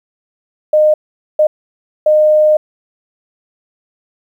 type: tone bursts at uneven times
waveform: sine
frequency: 612 Hz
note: D#5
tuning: 29 cents flat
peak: -6 dBFS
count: 3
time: 0.73-0.94 / 1.39-1.47 / 2.06-2.57 s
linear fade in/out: 5 ms
effects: 8-bit